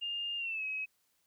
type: tone with pitch glide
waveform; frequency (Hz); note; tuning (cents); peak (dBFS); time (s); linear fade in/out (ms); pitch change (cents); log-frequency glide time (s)
sine; 2815 to 2552; F7 to D#7; +13 to +43; -34; 0.01-0.86; 20; -170; 0.37-0.64
effects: white hiss -75 dBFS RMS until 1.26 s